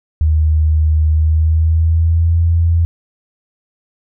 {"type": "tone with pitch glide", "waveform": "sine", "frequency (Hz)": [77.78, 83.85], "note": ["D#2", "E2"], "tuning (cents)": [0, 30], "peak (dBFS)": -9, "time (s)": [0.21, 2.85], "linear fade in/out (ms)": 0, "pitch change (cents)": 130, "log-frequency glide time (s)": [1.12, 2.38], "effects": []}